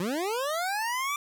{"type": "linear sweep", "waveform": "25% pulse", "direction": "up", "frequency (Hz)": [164.81, 1183], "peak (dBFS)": -24, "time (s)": [0, 1.16], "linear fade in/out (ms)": 2, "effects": []}